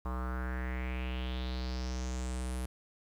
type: tone with low-pass filter sweep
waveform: square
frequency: 63 Hz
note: B1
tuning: 35 cents sharp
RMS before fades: -36 dBFS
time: 0.05-2.66 s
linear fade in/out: 5 ms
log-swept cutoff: 1100 to 11000 Hz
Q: 4.6
effects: 10-bit